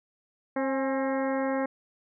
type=harmonic tone with a mistuned harmonic; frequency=267.3 Hz; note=C4; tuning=37 cents sharp; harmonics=1 / 2 / 3 / 4 / 5 / 6 / 7 / 8; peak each=-29 / -29 / -35 / -38 / -42 / -41 / -41 / -45 dBFS; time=0.56-1.66 s; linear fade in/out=5 ms; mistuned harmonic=3; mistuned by=+44 cents; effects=none